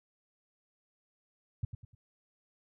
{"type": "tone with echo", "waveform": "sine", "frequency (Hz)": 107.4, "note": "A2", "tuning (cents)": -41, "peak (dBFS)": -27, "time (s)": [1.63, 1.65], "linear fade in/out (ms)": 5, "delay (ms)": 100, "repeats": 3, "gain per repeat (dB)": -9, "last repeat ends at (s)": 1.95, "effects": []}